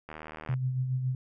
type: click train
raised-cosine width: 0.5 ms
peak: -26 dBFS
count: 36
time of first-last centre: 0.09-0.539 s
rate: 77.9 Hz
type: tone with tremolo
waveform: sine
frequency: 128.8 Hz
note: C3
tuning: 27 cents flat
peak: -25 dBFS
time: 0.49-1.15 s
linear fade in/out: 2 ms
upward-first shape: sine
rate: 7.2 Hz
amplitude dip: 45%
effects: none